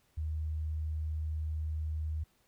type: tone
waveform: sine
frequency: 77.78 Hz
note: D#2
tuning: in tune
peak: -32 dBFS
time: 0.17-2.24 s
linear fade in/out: 10 ms
effects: pink hiss -71 dBFS RMS until 2.47 s